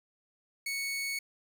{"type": "tone", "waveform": "sawtooth", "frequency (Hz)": 2217, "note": "C#7", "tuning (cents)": 0, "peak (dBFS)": -29, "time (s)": [0.66, 1.19], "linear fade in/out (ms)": 5, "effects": ["10-bit"]}